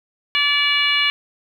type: harmonic tone with a mistuned harmonic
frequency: 577 Hz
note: D5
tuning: 31 cents flat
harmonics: 2 / 3 / 4 / 5 / 6 / 7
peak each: -27 / -25 / -19 / -19 / -25 / -28 dBFS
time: 0.35-1.1 s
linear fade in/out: 0 ms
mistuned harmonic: 7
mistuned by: +36 cents
effects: 8-bit